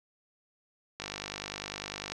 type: click train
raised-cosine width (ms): 0.2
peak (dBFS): -18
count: 57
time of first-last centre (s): 1-2.12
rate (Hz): 50
effects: none